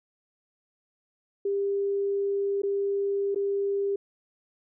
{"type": "tone with dropouts", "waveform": "sine", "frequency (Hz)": 398.7, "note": "G4", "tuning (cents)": 29, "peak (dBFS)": -24, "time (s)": [1.45, 3.96], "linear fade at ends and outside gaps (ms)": 5, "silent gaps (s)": [[2.62, 2.633], [3.347, 3.358]], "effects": []}